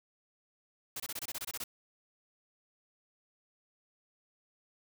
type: noise bursts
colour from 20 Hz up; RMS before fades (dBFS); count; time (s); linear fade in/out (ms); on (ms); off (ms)
white; -39; 11; 0.96-1.64; 5; 40; 24
effects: none